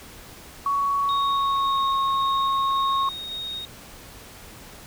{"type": "tone with pitch glide", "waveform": "sine", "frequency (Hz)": [1119, 1089], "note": ["C#6", "C#6"], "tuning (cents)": [16, -31], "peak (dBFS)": -20, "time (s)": [0.66, 3.09], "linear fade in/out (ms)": 2, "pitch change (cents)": -47, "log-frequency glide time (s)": [1.06, 1.88]}
{"type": "tone with tremolo", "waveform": "sine", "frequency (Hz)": 3729, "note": "A#7", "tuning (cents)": 0, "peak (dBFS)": -29, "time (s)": [1.09, 3.65], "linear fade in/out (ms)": 0, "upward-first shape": "square", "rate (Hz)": 1.8, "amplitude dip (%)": 25}
{"effects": ["pink hiss -44 dBFS RMS until 4.86 s"]}